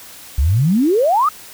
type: exponential sweep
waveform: sine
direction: up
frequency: 61.5 to 1298 Hz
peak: -11 dBFS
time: 0.38-1.29 s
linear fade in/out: 5 ms
effects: white hiss -38 dBFS RMS until 1.53 s